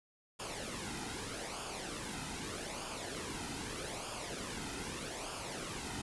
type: noise with flanger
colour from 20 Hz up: pink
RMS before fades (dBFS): -42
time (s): 0.39-6.02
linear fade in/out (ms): 10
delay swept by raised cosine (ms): 0.5 to 1.8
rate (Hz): 0.81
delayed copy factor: -0.6
effects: resampled to 24000 Hz